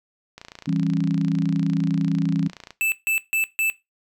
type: click train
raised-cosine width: 0.2 ms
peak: -21 dBFS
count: 68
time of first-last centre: 0.38-2.706 s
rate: 28.8 Hz
type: chord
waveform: sine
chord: C# diminished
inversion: first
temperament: equal with one note detuned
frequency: 164.81 / 196 / 274.2 Hz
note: E3 / G3 / C#4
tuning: 0 / 0 / -19 cents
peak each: -22 / -26 / -24 dBFS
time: 0.67-2.48 s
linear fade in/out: 10 ms
type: tone bursts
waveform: square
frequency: 2637 Hz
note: E7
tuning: in tune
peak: -20 dBFS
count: 4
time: 2.81-3.7 s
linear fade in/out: 0 ms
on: 110 ms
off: 150 ms
effects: noise-tail reverb RT60 0.2 s tail -17 dB re dry